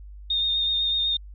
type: tone with vibrato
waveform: sine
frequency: 3670 Hz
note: A#7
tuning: 28 cents flat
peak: -21 dBFS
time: 0.3-1.17 s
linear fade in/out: 5 ms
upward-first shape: sine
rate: 8 Hz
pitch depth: 19 cents each way
effects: added 50 Hz sine -39 dBFS peak until 1.34 s